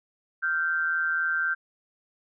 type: tone pair together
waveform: sine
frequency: 1392 / 1555.8 Hz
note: F6 / G6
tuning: -6 / -14 cents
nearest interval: major second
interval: 192 cents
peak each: -28 / -25 dBFS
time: 0.42-1.55 s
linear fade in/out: 20 ms
effects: none